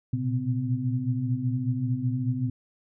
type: tone cluster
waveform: sine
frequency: 117.8 / 122.9 / 131.2 / 254.7 Hz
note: A#2 / B2 / C3 / C4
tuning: +19 / -8 / +5 / -46 cents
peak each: -30 dBFS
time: 0.13-2.5 s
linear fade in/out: 5 ms
effects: none